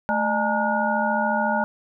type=tone cluster; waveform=sine; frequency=218.4 / 605 / 845 / 919 / 1444 Hz; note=A3 / D#5 / G#5 / A#5 / F#6; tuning=-13 / -49 / +30 / -25 / -43 cents; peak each=-26 dBFS; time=0.09-1.64 s; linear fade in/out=0 ms; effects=none